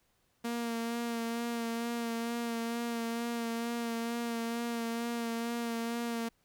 sawtooth tone with vibrato, 233.1 Hz, A#3, in tune, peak -29 dBFS, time 0.44-6.29 s, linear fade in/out 10 ms, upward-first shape sine, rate 2.2 Hz, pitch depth 23 cents each way, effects pink hiss -73 dBFS RMS until 6.44 s

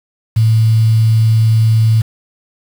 sine tone with quantisation, 111.3 Hz, A2, 20 cents sharp, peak -7 dBFS, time 0.36-2.02 s, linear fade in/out 10 ms, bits 5, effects none

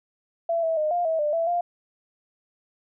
sine tone with pitch steps, 671 / 651 / 613 / 702 / 646 / 596 / 664 / 699 Hz, E5 / E5 / D#5 / F5 / E5 / D5 / E5 / F5, +31 / -22 / -26 / +9 / -35 / +25 / +12 / +1 cents, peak -21 dBFS, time 0.49-1.61 s, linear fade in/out 5 ms, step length 140 ms, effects none

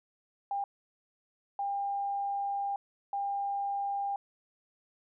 sine tone bursts at uneven times, 800 Hz, G5, 35 cents sharp, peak -30 dBFS, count 3, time 0.51-0.64 / 1.59-2.76 / 3.13-4.16 s, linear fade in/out 2 ms, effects none

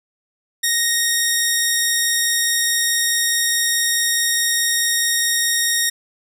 10% pulse tone, 1864.7 Hz, A#6, in tune, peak -7 dBFS, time 0.63-5.9 s, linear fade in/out 10 ms, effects none

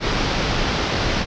pink low-pass noise, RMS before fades -21 dBFS, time 0-1.26 s, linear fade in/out 50 ms, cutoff 5600 Hz, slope 48 dB/octave, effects none

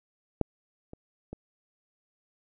clicks, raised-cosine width 2 ms, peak -11 / -29 / -25 dBFS, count 3, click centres 0.413 / 0.934 / 1.33 s, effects none

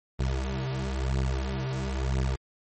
25% pulse beating tone pair, 65.2 / 66.2 Hz, C2 / C2, -5 / +21 cents, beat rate 1 Hz, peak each -26 dBFS, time 0.19-2.36 s, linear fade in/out 10 ms, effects MP3 32 kbps

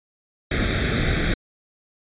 pink noise with comb filter, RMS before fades -21 dBFS, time 0.51-1.34 s, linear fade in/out 5 ms, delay 0.52 ms, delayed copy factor +0.9, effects resampled to 8000 Hz

